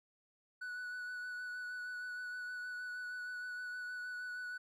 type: tone with vibrato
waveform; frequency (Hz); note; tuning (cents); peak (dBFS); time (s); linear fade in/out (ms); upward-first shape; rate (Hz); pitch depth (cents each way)
triangle; 1480; F#6; 0; -39; 0.61-4.58; 10; sine; 6.4; 16
effects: none